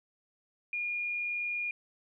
sine tone, 2427 Hz, D#7, 44 cents flat, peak -31 dBFS, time 0.73-1.71 s, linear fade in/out 2 ms, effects none

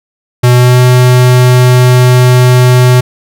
square tone with pitch glide, 123.47 to 125.41 Hz, B2 to B2, 0 to +27 cents, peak -3 dBFS, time 0.43-3.01 s, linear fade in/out 10 ms, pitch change +27 cents, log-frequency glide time 0.53-0.8 s, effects none

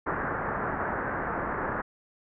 white low-pass noise, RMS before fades -31 dBFS, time 0.06-1.82 s, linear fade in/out 10 ms, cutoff 1700 Hz, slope 48 dB/octave, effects none

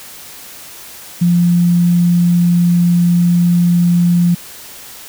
sine tone, 174 Hz, F3, 6 cents flat, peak -8 dBFS, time 1.21-4.35 s, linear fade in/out 10 ms, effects white hiss -34 dBFS RMS until 5.08 s

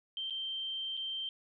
sine tone with dropouts, 3136 Hz, G7, in tune, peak -35 dBFS, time 0.17-1.29 s, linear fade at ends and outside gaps 1 ms, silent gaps 0.299-0.306 / 0.969-0.974 s, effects none

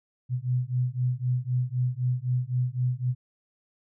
sine beating tone pair, 123.47 / 127.37 Hz, B2 / C3, 0 / -46 cents, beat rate 3.9 Hz, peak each -27 dBFS, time 0.29-3.15 s, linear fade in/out 50 ms, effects none

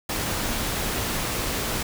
pink noise, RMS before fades -27 dBFS, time 0.09-1.83 s, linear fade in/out 5 ms, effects none

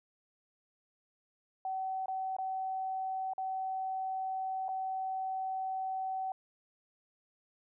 sine tone with dropouts, 760 Hz, F#5, 46 cents sharp, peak -33 dBFS, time 1.65-6.32 s, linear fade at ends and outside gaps 2 ms, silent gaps 2.059-2.082 / 2.366-2.385 / 3.335-3.38 / 4.683-4.689 s, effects none

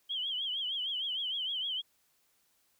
sine tone with vibrato, 3136 Hz, G7, in tune, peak -32 dBFS, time 0.09-1.82 s, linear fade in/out 20 ms, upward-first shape triangle, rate 6.5 Hz, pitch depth 130 cents each way, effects white hiss -72 dBFS RMS until 2.79 s

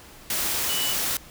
sine tone in noise, 2960 Hz, F#7, in tune, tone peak -28 dBFS, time 0.69-0.93 s, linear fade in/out 2 ms, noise white, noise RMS -26 dBFS, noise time 0.3-1.17 s, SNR -5 dB, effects pink hiss -47 dBFS RMS until 1.3 s

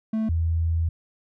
triangle / sine tone pair in turn, 220 / 82.41 Hz, A3 / E2, 0 / 0 cents, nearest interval octave + perfect fourth, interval 1700 cents, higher first, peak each -20 dBFS, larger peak neither, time 0.13-0.29 / 0.29-0.89 s, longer second, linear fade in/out 5 ms, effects none

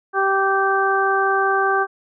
harmonic tone, 389.3 Hz, G4, 12 cents flat, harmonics 1 / 2 / 3 / 4, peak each -21 / -21 / -21 / -21 dBFS, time 0.13-1.87 s, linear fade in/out 50 ms, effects none

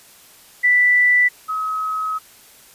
sine tone pair in turn, 1975.5 / 1276.2 Hz, B6 / D#6, 0 / +44 cents, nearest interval minor sixth, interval 756 cents, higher first, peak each -11 / -20 dBFS, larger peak first, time 0.63-1.29 / 1.48-2.19 s, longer second, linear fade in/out 20 ms, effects white hiss -47 dBFS RMS until 2.74 s + resampled to 32000 Hz

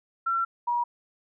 sine tone pair in turn, 1355 / 958.1 Hz, E6 / A#5, +47 / +47 cents, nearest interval tritone, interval 600 cents, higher first, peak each -23 dBFS, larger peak neither, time 0.26-0.45 / 0.67-0.84 s, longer first, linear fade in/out 10 ms, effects none

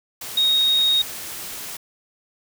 sine tone in noise, 3744 Hz, A#7, 7 cents sharp, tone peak -15 dBFS, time 0.37-1.02 s, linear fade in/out 5 ms, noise white, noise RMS -33 dBFS, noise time 0.21-1.77 s, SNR +15 dB, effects none

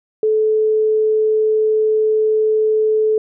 sine tone, 433.5 Hz, A4, 26 cents flat, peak -12 dBFS, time 0.23-3.18 s, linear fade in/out 2 ms, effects none

